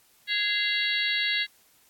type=harmonic tone with a mistuned harmonic; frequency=554.4 Hz; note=C#5; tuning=in tune; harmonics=3 / 4 / 5 / 6 / 7 / 8; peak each=-31 / -28 / -33 / -33 / -30 / -34 dBFS; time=0.27-1.47 s; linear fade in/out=50 ms; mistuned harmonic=4; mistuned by=-120 cents; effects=white hiss -61 dBFS RMS until 1.89 s + AAC 64 kbps